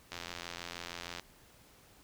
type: click train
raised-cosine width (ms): 0.2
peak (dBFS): -23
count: 94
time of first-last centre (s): 0.12-1.196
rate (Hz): 86.4
effects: pink hiss -61 dBFS RMS until 2.03 s